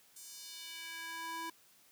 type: tone with high-pass filter sweep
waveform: square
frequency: 329.6 Hz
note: E4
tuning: in tune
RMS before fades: -45 dBFS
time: 0.16-1.5 s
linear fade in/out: 5 ms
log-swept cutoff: 7800 to 680 Hz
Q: 1.5
effects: white hiss -65 dBFS RMS until 1.91 s + high-pass 80 Hz 12 dB/octave